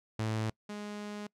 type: tone pair in turn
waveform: sawtooth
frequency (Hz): 110 / 207.7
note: A2 / G#3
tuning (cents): 0 / 0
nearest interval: major seventh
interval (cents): 1100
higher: second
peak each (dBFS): -27 / -35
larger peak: first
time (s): 0.19-0.5 / 0.69-1.27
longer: second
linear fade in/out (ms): 5
effects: noise-tail reverb RT60 0.1 s tail -25 dB re dry + low-pass 8000 Hz 12 dB/octave